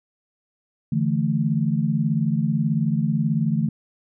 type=chord; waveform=sine; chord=D suspended second; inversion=none; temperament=just; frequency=146.83 / 165.19 / 220.2 Hz; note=D3 / E3 / A3; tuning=0 / +4 / +2 cents; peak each=-23 dBFS; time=0.92-3.69 s; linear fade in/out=5 ms; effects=none